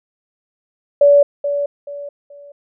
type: tone with echo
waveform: sine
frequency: 573 Hz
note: D5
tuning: 43 cents flat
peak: -6 dBFS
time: 1.01-1.23 s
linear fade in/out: 5 ms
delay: 430 ms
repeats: 3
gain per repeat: -10 dB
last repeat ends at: 2.52 s
effects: none